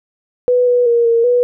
sine tone with pitch steps, 494.6 / 489.7 / 470.6 / 463.1 / 489.2 Hz, B4 / B4 / A#4 / A#4 / B4, +3 / -15 / +16 / -11 / -16 cents, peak -9 dBFS, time 0.48-1.43 s, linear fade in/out 0 ms, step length 190 ms, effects none

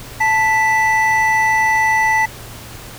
triangle tone pair together, 880 / 1975.5 Hz, A5 / B6, 0 / 0 cents, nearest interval octave + major second, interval 1400 cents, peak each -13 dBFS, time 0.2-2.26 s, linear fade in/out 10 ms, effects added 115 Hz sine -38 dBFS peak until 2.98 s + pink hiss -35 dBFS RMS until 2.98 s

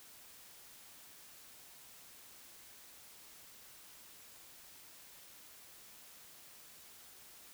silence, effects white hiss -57 dBFS RMS until 7.53 s

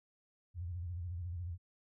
sine tone with vibrato, 87.31 Hz, F2, in tune, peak -38 dBFS, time 0.54-1.58 s, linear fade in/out 50 ms, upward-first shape square, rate 14 Hz, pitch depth 87 cents each way, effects none

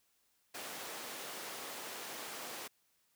pink high-pass noise, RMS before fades -45 dBFS, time 0.54-2.68 s, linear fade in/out 10 ms, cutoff 400 Hz, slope 12 dB/octave, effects white hiss -75 dBFS RMS until 3.15 s

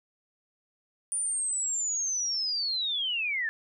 sine linear sweep, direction down, 9397 to 1716 Hz, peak -27 dBFS, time 1.12-3.49 s, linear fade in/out 0 ms, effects none

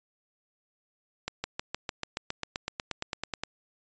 accelerating click train, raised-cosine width 0.2 ms, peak -14 dBFS, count 18, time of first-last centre 1.28-3.436 s, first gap 160 ms, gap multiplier 0.97, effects resampled to 16000 Hz

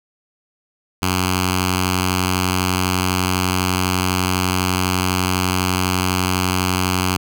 5% pulse tone with notch filter, 92 Hz, F#2, 9 cents flat, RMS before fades -19 dBFS, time 1.02-7.17 s, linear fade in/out 5 ms, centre 550 Hz, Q 0.62, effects none

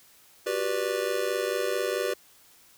square chord, G major seventh, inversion third, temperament just, 367.5 / 392 / 490 / 588 Hz, F#4 / G4 / B4 / D5, -12 / 0 / -14 / +2 cents, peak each -35 / -32 / -31 / -33 dBFS, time 0.46-2.14 s, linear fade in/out 10 ms, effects white hiss -57 dBFS RMS until 2.77 s

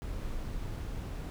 brown noise, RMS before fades -37 dBFS, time 0.02-1.3 s, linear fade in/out 0 ms, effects none

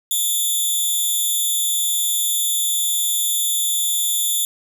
5% pulse tone with amplitude modulation, 3520 Hz, A7, in tune, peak -7 dBFS, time 0.11-4.45 s, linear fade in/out 2 ms, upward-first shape sine, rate 261 Hz, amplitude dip 65%, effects none

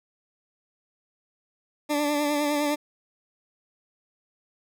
20% pulse tone with vibrato, 293.7 Hz, D4, in tune, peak -18 dBFS, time 1.89-2.76 s, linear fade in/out 20 ms, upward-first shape triangle, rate 9.8 Hz, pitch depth 40 cents each way, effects none

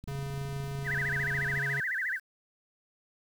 click train, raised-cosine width 5 ms, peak -31 dBFS, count 42, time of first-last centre 0.04-1.576 s, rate 26.7 Hz
square tone, 138.59 Hz, C#3, in tune, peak -35 dBFS, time 0.08-1.8 s, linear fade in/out 0 ms
sine tone with vibrato, 1760 Hz, A6, in tune, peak -29 dBFS, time 0.84-2.2 s, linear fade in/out 50 ms, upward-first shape sine, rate 14 Hz, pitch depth 250 cents each way
effects 9-bit

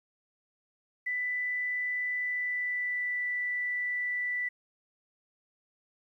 sine tone with pitch glide, 1988 to 1974.3 Hz, B6 to B6, +11 to -1 cents, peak -29 dBFS, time 1.06-4.49 s, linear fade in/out 10 ms, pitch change -12 cents, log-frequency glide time 2.16-3.25 s, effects 11-bit

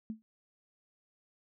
sine tone with exponential decay, 220 Hz, A3, in tune, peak -32 dBFS, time 0.1-0.22 s, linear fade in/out 0 ms, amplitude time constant 26 ms, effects none

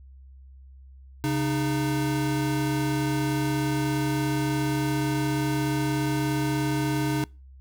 square tone pair together, 136.56 / 306.3 Hz, C#3 / D#4, -26 / -27 cents, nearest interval octave + major second, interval 1399 cents, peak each -27 dBFS, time 1.24-7.24 s, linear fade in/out 0 ms, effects noise-tail reverb RT60 0.3 s tail -25 dB re dry + added 66 Hz sine -45 dBFS peak until 7.6 s

